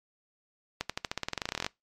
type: accelerating click train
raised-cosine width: 0.2 ms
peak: -13 dBFS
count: 20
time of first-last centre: 0.81-1.665 s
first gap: 86 ms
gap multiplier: 0.92
effects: noise-tail reverb RT60 0.2 s tail -23 dB re dry + MP3 96 kbps